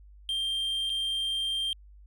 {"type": "tone with dropouts", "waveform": "triangle", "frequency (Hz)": 3175, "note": "G7", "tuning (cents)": 21, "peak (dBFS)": -26, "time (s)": [0.29, 1.73], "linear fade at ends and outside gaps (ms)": 1, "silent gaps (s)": [0.896, 0.9], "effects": ["added 50 Hz sine -49 dBFS peak until 2.06 s"]}